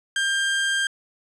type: tone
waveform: 30% pulse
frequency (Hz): 1594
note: G6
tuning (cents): +28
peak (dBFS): -18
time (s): 0.16-0.87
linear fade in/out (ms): 2
effects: resampled to 24000 Hz + 10-bit